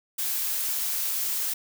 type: noise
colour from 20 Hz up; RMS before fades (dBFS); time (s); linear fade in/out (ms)
blue; -28; 0.18-1.54; 10
effects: none